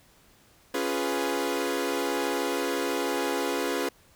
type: chord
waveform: sawtooth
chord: C# dominant seventh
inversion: none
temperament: equal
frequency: 277.2 / 349.2 / 415.3 / 493.9 Hz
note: C#4 / E#4 / G#4 / B4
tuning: 0 / 0 / 0 / 0 cents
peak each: -28 dBFS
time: 0.74-3.89 s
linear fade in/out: 5 ms
effects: pink hiss -59 dBFS RMS until 4.15 s